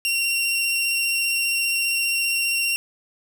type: tone with vibrato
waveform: sawtooth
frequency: 2748 Hz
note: F7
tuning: 29 cents flat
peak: -17 dBFS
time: 0.05-2.76 s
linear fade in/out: 0 ms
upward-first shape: square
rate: 15 Hz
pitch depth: 10 cents each way
effects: none